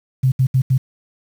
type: tone bursts at uneven times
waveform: sine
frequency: 130.4 Hz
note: C3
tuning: 5 cents flat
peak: -11 dBFS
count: 4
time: 0.23-0.32 / 0.39-0.47 / 0.54-0.62 / 0.7-0.78 s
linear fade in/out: 10 ms
effects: 7-bit